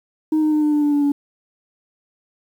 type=tone with pitch steps; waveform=sine; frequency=311.1 / 307.3 / 303.6 / 300 / 296.4 / 292.8 / 289.3 / 285.8 Hz; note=D#4 / D#4 / D#4 / D4 / D4 / D4 / D4 / D4; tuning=0 / -21 / -42 / +37 / +16 / -5 / -26 / -47 cents; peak=-12 dBFS; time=0.32-1.12 s; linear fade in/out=5 ms; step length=100 ms; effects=tanh soft clip ceiling -13 dBFS + 8-bit